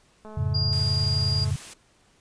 click train, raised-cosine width 1 ms, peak -30 dBFS, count 271, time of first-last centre 0.25-1.506 s, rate 215 Hz
sine chord, F augmented, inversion none, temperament equal with one note detuned, 87.31 / 107.24 / 138.59 Hz, F2 / A2 / C#3, 0 / -44 / 0 cents, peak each -27 dBFS, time 0.37-1.56 s, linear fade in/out 5 ms
sine tone, 4814 Hz, D8, 42 cents sharp, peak -25 dBFS, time 0.54-1.45 s, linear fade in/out 10 ms
white noise, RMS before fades -41 dBFS, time 0.72-1.74 s, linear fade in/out 10 ms
effects pink hiss -61 dBFS RMS until 2.2 s + resampled to 22050 Hz

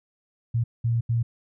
sine tone bursts at uneven times, 116.54 Hz, A#2, in tune, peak -20 dBFS, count 3, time 0.54-0.64 / 0.84-1.01 / 1.09-1.23 s, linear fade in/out 10 ms, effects none

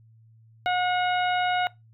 harmonic tone with a mistuned harmonic, 724 Hz, F#5, 38 cents flat, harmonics 1 / 2 / 3 / 4 / 5, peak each -23 / -29 / -33 / -35 / -37 dBFS, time 0.66-1.67 s, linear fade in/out 0 ms, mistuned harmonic 5, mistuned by +63 cents, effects noise-tail reverb RT60 0.2 s tail -21 dB re dry + added 112 Hz sine -52 dBFS peak until 1.93 s

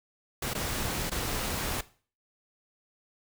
pink noise with dropouts, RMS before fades -32 dBFS, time 0.42-1.81 s, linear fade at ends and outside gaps 5 ms, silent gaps 0.536-0.549 / 1.098-1.115 s, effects noise-tail reverb RT60 0.4 s tail -17 dB re dry

